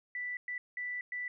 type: tone bursts at uneven times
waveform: sine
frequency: 1975.5 Hz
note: B6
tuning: in tune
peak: -35 dBFS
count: 4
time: 0.15-0.37 / 0.48-0.58 / 0.77-1.01 / 1.12-1.28 s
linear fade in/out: 2 ms
effects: none